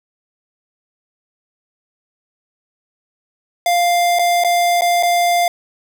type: tone with dropouts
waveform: square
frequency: 698.5 Hz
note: F5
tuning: in tune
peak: -13 dBFS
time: 3.66-5.48 s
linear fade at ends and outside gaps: 2 ms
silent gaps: 4.188-4.193 / 4.438-4.446 / 4.81-4.819 / 5.027-5.032 s
effects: none